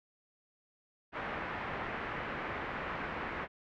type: low-pass noise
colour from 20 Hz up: white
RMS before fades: -39 dBFS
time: 1.12-3.48 s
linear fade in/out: 50 ms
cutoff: 2000 Hz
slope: 24 dB/octave
effects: none